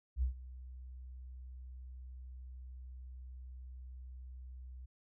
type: tone with ADSR envelope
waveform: sine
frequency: 63.3 Hz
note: B1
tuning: 43 cents sharp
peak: -28 dBFS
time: 0.16-4.86 s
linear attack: 63 ms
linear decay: 110 ms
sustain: -18 dB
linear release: 10 ms
effects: none